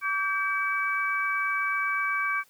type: tone cluster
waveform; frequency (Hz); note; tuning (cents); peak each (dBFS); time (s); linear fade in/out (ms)
sine; 1146 / 1573 / 2288; D6 / G6 / D7; -43 / +6 / -46; -29; 0.01-2.44; 50
effects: white hiss -61 dBFS RMS until 2.49 s